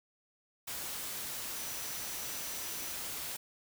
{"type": "tone in noise", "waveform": "sine", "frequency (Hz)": 5920, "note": "F#8", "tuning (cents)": 0, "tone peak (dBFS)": -48, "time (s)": [1.55, 2.94], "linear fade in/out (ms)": 10, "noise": "white", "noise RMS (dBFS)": -40, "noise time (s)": [0.67, 3.37], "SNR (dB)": -11, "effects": []}